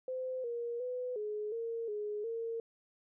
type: tone with pitch steps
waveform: sine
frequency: 514 / 472.5 / 500 / 422.1 / 460 / 418.4 / 458 Hz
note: C5 / A#4 / B4 / G#4 / A#4 / G#4 / A#4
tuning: -31 / +23 / +21 / +28 / -23 / +13 / -31 cents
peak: -35 dBFS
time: 0.08-2.6 s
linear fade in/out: 2 ms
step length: 360 ms
effects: none